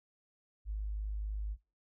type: tone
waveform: sine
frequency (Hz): 51.91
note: G#1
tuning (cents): 0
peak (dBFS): -34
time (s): 0.65-1.57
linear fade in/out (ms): 50
effects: noise-tail reverb RT60 0.3 s tail -25 dB re dry

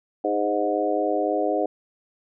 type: harmonic tone with a mistuned harmonic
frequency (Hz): 103.83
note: G#2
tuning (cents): 0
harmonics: 3 / 4 / 5 / 6 / 7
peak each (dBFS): -27 / -27 / -27 / -27 / -27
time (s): 0.24-1.66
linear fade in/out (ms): 5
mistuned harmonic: 4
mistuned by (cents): -24
effects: none

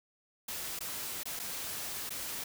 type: noise with dropouts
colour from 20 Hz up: white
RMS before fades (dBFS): -39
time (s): 0.48-2.44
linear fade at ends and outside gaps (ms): 5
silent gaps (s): 0.791-0.806 / 1.234-1.255 / 1.393-1.397 / 2.094-2.104
effects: none

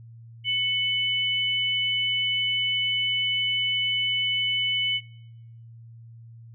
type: tone pair together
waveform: sine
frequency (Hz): 2209 / 2998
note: C#7 / F#7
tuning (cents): -7 / +22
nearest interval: perfect fourth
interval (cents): 529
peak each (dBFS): -28 / -23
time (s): 0.44-5.01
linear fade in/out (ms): 50
effects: noise-tail reverb RT60 0.9 s tail -24 dB re dry + added 115 Hz sine -43 dBFS peak until 6.54 s

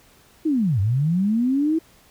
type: linear two-way sweep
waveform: sine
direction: down then up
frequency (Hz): 329.6 to 92.5 to 329.6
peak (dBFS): -17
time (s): 0.45-1.79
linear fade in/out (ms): 10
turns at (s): 0.8
effects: pink hiss -54 dBFS RMS until 2.1 s

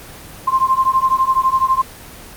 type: beating tone pair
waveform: sine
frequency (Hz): 1046.5 / 1058.5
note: C6 / C6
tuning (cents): 0 / +20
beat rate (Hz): 12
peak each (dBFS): -15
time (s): 0.47-1.82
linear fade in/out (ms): 10
effects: pink hiss -36 dBFS RMS until 2.36 s + Opus 24 kbps

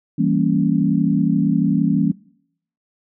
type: chord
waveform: sine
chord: E diminished seventh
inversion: none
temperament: equal with one note detuned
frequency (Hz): 164.81 / 196 / 230.8 / 277.2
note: E3 / G3 / Bb3 / Db4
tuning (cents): 0 / 0 / -17 / 0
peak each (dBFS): -20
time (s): 0.18-2.12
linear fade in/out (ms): 10
effects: noise-tail reverb RT60 0.7 s tail -23 dB re dry

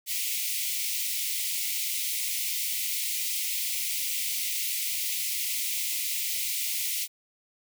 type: high-pass noise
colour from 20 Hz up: white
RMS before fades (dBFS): -30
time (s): 0.06-7.08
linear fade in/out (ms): 50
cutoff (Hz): 2000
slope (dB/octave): 96
effects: none

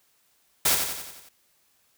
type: noise with echo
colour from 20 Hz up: white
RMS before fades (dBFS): -21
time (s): 0.65-0.75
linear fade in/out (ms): 5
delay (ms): 90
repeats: 6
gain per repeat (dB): -5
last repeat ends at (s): 1.29
effects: white hiss -66 dBFS RMS until 1.97 s

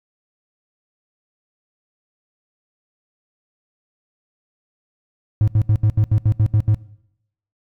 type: tone bursts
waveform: triangle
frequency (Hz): 106.7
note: G#2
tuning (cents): +47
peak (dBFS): -9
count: 10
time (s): 5.41-6.745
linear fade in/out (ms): 0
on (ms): 66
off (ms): 75
effects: noise-tail reverb RT60 0.8 s tail -22 dB re dry + tanh soft clip ceiling -5 dBFS

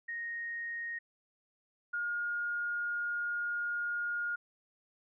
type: tone pair in turn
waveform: sine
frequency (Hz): 1864.7 / 1424.6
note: A#6 / F6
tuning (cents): 0 / +34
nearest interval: perfect fourth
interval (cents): 466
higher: first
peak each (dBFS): -36 / -32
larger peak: second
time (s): 0.08-0.99 / 1.93-4.36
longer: second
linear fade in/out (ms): 10
effects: none

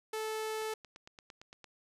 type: tone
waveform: sawtooth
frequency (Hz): 436.6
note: A4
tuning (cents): -13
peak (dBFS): -31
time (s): 0.13-0.74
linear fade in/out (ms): 5
type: click train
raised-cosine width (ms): 0.2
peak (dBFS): -33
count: 10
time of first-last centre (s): 0.62-1.643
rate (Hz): 8.8
effects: resampled to 32000 Hz

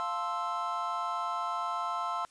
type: chord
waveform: triangle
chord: F major seventh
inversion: none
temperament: equal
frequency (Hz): 698.5 / 880 / 1046.5 / 1318.5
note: F5 / A5 / C6 / E6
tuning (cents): 0 / 0 / 0 / 0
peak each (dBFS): -36 / -38 / -33 / -33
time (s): 0-2.25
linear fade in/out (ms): 0
effects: white hiss -63 dBFS RMS until 2.3 s + resampled to 22050 Hz

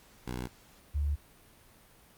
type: tone pair in turn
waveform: 10% pulse / sine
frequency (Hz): 61.74 / 72.64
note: B1 / D2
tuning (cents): 0 / -18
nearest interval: minor third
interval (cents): 282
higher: second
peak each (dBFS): -27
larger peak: neither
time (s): 0.26-0.48 / 0.94-1.16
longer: neither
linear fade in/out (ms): 20
effects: pink hiss -59 dBFS RMS until 2.17 s + Opus 48 kbps

